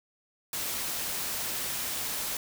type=noise; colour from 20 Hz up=white; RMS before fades=-33 dBFS; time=0.53-2.37 s; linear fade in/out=2 ms; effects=none